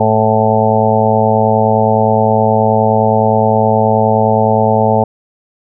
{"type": "harmonic tone", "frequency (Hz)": 109.6, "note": "A2", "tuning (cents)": -6, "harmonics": [1, 2, 4, 5, 6, 7, 8], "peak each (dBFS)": [-16, -16, -16, -16, -16, -16, -16], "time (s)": [0, 5.04], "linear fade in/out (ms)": 5, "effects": []}